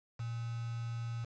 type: tone with quantisation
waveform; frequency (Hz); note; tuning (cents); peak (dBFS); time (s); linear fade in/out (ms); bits
sine; 116.54; A#2; 0; -36; 0.19-1.25; 10; 8
effects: resampled to 16000 Hz